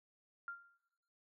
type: tone with exponential decay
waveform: sine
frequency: 1392 Hz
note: F6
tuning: 6 cents flat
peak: -39 dBFS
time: 0.48-0.74 s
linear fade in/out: 1 ms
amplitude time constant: 56 ms
effects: noise-tail reverb RT60 0.9 s tail -17 dB re dry